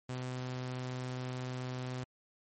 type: tone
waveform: sawtooth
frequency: 127 Hz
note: B2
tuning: 49 cents sharp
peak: -33 dBFS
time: 0.09-2.04 s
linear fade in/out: 5 ms
effects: MP3 32 kbps